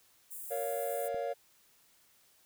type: high-pass noise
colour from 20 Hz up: white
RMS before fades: -44 dBFS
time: 0.3-1.09 s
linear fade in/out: 20 ms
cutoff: 7800 Hz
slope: 48 dB/octave
type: chord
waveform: triangle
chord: Bb minor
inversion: none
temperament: just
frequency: 466.2 / 559.4 / 699.2 Hz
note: Bb4 / Db5 / F5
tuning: 0 / +16 / +2 cents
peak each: -36 / -34 / -36 dBFS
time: 0.5-1.34 s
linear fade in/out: 20 ms
type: click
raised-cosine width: 2 ms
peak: -35 dBFS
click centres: 1.145 s
effects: white hiss -66 dBFS RMS until 2.45 s